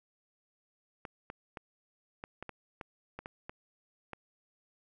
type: clicks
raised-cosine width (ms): 0.5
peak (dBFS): -26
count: 11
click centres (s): 1.052 / 1.301 / 1.572 / 2.239 / 2.426 / 2.493 / 2.812 / 3.19 / 3.259 / 3.495 / 4.133
effects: none